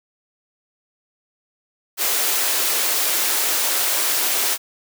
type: high-pass noise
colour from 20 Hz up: white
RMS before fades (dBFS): -20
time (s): 1.97-4.58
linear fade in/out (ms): 50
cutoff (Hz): 320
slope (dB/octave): 24
effects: none